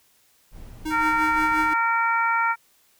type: noise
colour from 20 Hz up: brown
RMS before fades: -41 dBFS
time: 0.51-1.75 s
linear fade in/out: 50 ms
type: tone with tremolo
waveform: square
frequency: 311.1 Hz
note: D#4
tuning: in tune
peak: -26 dBFS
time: 0.85-1.74 s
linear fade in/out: 10 ms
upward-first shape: sine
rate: 5.7 Hz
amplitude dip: 60%
type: harmonic tone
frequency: 460 Hz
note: A#4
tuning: 23 cents flat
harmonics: 2 / 3 / 4 / 5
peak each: -23 / -22 / -30 / -28 dBFS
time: 0.9-2.56 s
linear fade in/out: 50 ms
effects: white hiss -61 dBFS RMS until 2.99 s